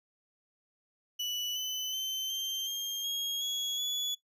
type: tone with pitch steps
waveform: 35% pulse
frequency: 2960 / 3020 / 3082 / 3145 / 3209 / 3275 / 3342 / 3410 Hz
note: F#7 / F#7 / G7 / G7 / G7 / G#7 / G#7 / G#7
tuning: 0 / +35 / -30 / +5 / +40 / -25 / +10 / +45 cents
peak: -30 dBFS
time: 1.19-4.15 s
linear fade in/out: 10 ms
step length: 370 ms
effects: noise-tail reverb RT60 0.1 s tail -17 dB re dry + resampled to 32000 Hz